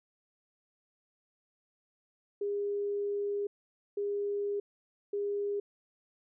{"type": "tone bursts at uneven times", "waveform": "sine", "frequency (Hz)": 406.5, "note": "G#4", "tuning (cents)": -37, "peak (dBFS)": -30, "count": 3, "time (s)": [[2.41, 3.47], [3.97, 4.6], [5.13, 5.6]], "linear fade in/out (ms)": 5, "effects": []}